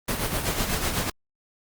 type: noise with tremolo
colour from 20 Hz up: pink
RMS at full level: -24 dBFS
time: 0.08-1.1 s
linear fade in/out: 5 ms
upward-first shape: triangle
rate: 8 Hz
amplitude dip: 60%
effects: Opus 32 kbps